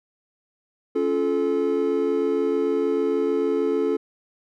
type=chord; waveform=triangle; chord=Db augmented; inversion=none; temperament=just; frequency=277.2 / 346.5 / 433.1 Hz; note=Db4 / F4 / A4; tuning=0 / -14 / -27 cents; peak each=-24 / -24 / -20 dBFS; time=0.95-3.97 s; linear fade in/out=10 ms; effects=none